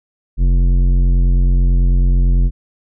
sine tone with tanh clipping, 44.57 Hz, F1, 36 cents sharp, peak -11 dBFS, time 0.37-2.51 s, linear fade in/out 50 ms, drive 12 dB, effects none

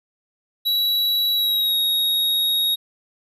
square tone with pitch glide, 3910 to 3766 Hz, B7 to A#7, -18 to +17 cents, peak -18 dBFS, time 0.65-2.76 s, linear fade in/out 20 ms, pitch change -65 cents, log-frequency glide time 1.33-1.76 s, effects none

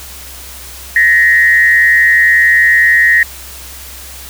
sine tone with frequency modulation, 1875 Hz, A#6, 10 cents sharp, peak -5 dBFS, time 0.96-3.23 s, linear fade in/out 2 ms, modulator 141 Hz, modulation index 0.69, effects added 65 Hz sine -34 dBFS peak until 4.29 s + white hiss -31 dBFS RMS until 4.29 s

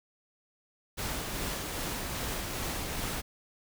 pink noise with tremolo, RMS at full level -34 dBFS, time 0.97-3.22 s, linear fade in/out 20 ms, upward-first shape sine, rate 2.5 Hz, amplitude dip 25%, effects none

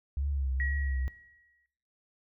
sine tone with vibrato, 68.2 Hz, C#2, 28 cents flat, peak -28 dBFS, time 0.17-1.08 s, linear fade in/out 0 ms, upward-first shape triangle, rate 2.1 Hz, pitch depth 93 cents each way
sine tone with exponential decay, 1909 Hz, A#6, 41 cents sharp, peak -30 dBFS, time 0.6-1.66 s, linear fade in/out 1 ms, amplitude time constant 230 ms
effects noise-tail reverb RT60 0.8 s tail -20 dB re dry

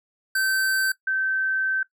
square / sine tone pair in turn, 1546 / 1546 Hz, G6 / G6, -24 / -24 cents, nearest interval unison, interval 0 cents, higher neither, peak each -21 dBFS, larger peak neither, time 0.35-0.92 / 1.07-1.83 s, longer second, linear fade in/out 5 ms, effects noise-tail reverb RT60 0.1 s tail -18 dB re dry

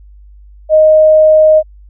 sine tone, 622.3 Hz, D#5, in tune, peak -3 dBFS, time 0.69-1.63 s, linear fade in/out 50 ms, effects added 50 Hz sine -35 dBFS peak until 1.89 s

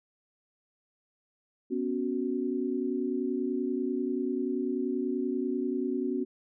sine chord, B suspended second, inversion none, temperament equal, 246.9 / 277.2 / 370 Hz, B3 / C#4 / F#4, 0 / 0 / 0 cents, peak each -32 dBFS, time 1.7-6.25 s, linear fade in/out 20 ms, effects none

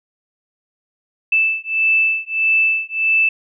sine beating tone pair, 2637 / 2638.6 Hz, E7 / E7, 0 / +1 cents, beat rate 1.6 Hz, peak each -17 dBFS, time 1.32-3.29 s, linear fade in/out 5 ms, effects none

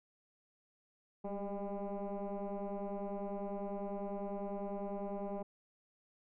sine tone with frequency modulation, 205 Hz, G#3, 22 cents flat, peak -36 dBFS, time 1.24-5.43 s, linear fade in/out 10 ms, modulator 200 Hz, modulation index 3.1, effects tanh soft clip ceiling -34 dBFS

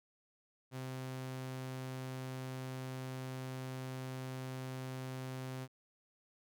sawtooth tone, 130 Hz, C3, 11 cents flat, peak -37 dBFS, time 0.71-5.68 s, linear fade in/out 50 ms, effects none

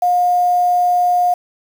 sine tone with quantisation, 714 Hz, F5, 38 cents sharp, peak -11 dBFS, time 0.02-1.34 s, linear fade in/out 5 ms, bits 6, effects none

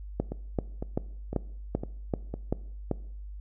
two click trains, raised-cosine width 2 ms, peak -20 / -13 dBFS, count 5 / 8, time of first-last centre 0.32-2.34 / 0.2-2.913 s, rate 1.98 / 2.58 Hz, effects noise-tail reverb RT60 0.7 s tail -20 dB re dry + added 50 Hz sine -38 dBFS peak until 3.4 s

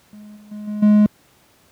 triangle tone with level steps, 209.7 Hz, G#3, 17 cents sharp, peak -35 / -40 / -27 / -21 / -7 dBFS, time 0.13-1.06 s, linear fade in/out 0 ms, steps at 0.36 / 0.51 / 0.67 / 0.82 s, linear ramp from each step 10 ms, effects pink hiss -55 dBFS RMS until 1.71 s + high-pass 80 Hz 12 dB/octave

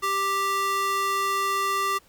square tone with high-pass filter, 392.5 Hz, G4, 2 cents sharp, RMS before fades -25 dBFS, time 0.02-1.99 s, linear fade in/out 20 ms, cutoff 890 Hz, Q 3.7, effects pink hiss -58 dBFS RMS until 2.08 s

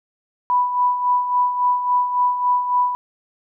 sine tone with tremolo, 987.8 Hz, B5, in tune, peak -13 dBFS, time 0.5-2.95 s, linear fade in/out 0 ms, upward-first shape sine, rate 3.6 Hz, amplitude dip 60%, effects none

